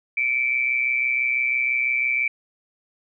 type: tone with amplitude modulation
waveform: sine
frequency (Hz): 2321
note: D7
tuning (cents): -21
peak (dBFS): -16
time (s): 0.17-2.28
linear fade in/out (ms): 5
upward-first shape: sine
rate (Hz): 126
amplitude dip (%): 70
effects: none